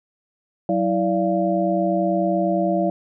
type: tone cluster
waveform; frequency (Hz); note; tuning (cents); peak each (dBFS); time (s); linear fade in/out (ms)
sine; 186.7 / 327.4 / 580 / 689; F#3 / E4 / D5 / F5; +16 / -12 / -22 / -24; -23; 0.69-2.9; 2
effects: none